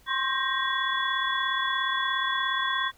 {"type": "tone cluster", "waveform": "sine", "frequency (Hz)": [1050, 1087, 1580, 1881, 3410], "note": ["C6", "C#6", "G6", "A#6", "G#7"], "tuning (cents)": [6, -34, 13, 15, 45], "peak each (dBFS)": -31, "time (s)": [0.06, 2.92], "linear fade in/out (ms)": 50, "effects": ["pink hiss -59 dBFS RMS until 2.97 s"]}